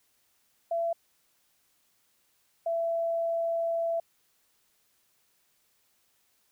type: tone pair in turn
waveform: sine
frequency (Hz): 673 / 668.4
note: E5 / E5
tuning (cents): +36 / +24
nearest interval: unison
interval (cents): 12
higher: first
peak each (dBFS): -26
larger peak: neither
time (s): 0.71-0.93 / 2.66-4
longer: second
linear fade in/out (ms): 5
effects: white hiss -70 dBFS RMS until 6.51 s